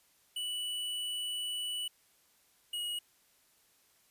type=tone pair in turn; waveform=square; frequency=2960 / 2899 Hz; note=F#7 / F#7; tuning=0 / -36 cents; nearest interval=unison; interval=36 cents; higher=first; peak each=-35 / -35 dBFS; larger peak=neither; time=0.36-1.88 / 2.73-2.99 s; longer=first; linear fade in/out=5 ms; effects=white hiss -68 dBFS RMS until 4.1 s + resampled to 32000 Hz